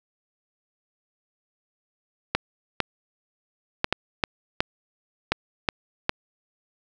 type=clicks; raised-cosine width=0.3 ms; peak=-4 dBFS; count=9; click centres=2.35 / 2.803 / 3.844 / 3.926 / 4.238 / 4.605 / 5.32 / 5.688 / 6.094 s; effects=none